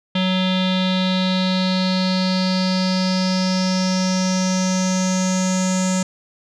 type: tone with low-pass filter sweep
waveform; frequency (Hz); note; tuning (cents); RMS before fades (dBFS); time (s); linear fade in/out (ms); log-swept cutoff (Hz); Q
square; 186; F#3; +9; -19; 0.15-6.03; 5; 3400 to 7200; 6.5
effects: none